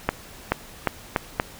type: accelerating click train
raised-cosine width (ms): 0.5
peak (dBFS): -4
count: 5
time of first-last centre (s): 0.09-1.399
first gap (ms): 430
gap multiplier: 0.82
effects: pink hiss -44 dBFS RMS until 1.59 s